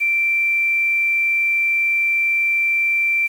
sine tone with quantisation, 2349 Hz, D7, in tune, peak -15 dBFS, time 0-3.28 s, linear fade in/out 20 ms, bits 7, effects none

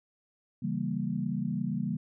sine chord, C# diminished seventh, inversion none, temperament equal, 138.59 / 164.81 / 196 / 233.1 Hz, C#3 / E3 / G3 / Bb3, 0 / 0 / 0 / 0 cents, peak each -36 / -35 / -33 / -34 dBFS, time 0.62-1.97 s, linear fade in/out 10 ms, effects none

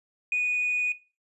sine tone with hard clipping, 2472 Hz, D#7, 12 cents flat, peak -23 dBFS, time 0.32-0.92 s, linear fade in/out 2 ms, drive 1 dB, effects noise-tail reverb RT60 0.3 s tail -18 dB re dry + resampled to 24000 Hz

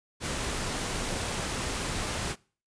pink noise, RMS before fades -32 dBFS, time 0.2-2.36 s, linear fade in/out 50 ms, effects noise-tail reverb RT60 0.4 s tail -23 dB re dry + resampled to 22050 Hz

